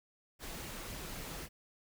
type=noise with flanger; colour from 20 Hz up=pink; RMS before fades=-44 dBFS; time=0.39-1.49 s; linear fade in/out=50 ms; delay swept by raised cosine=0.36 to 6.16 ms; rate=3.7 Hz; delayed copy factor=+0.5; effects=none